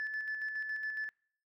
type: tone with tremolo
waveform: sine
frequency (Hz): 1738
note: A6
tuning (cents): -22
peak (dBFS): -32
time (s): 0-1.09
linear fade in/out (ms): 0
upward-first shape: square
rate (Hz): 7.2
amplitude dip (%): 45
effects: noise-tail reverb RT60 0.6 s tail -25 dB re dry + tanh soft clip ceiling -31 dBFS